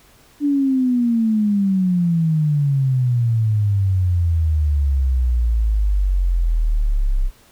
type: exponential sweep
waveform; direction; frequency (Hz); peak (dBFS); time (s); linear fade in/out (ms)
sine; down; 293.7 to 31.83; -14; 0.4-7.31; 50
effects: pink hiss -51 dBFS RMS until 7.51 s